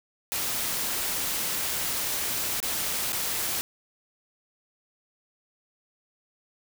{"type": "noise with dropouts", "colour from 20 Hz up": "white", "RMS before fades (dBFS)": -29, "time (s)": [0.32, 3.61], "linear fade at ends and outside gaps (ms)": 0, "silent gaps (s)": [[2.602, 2.628], [3.122, 3.129]], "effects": []}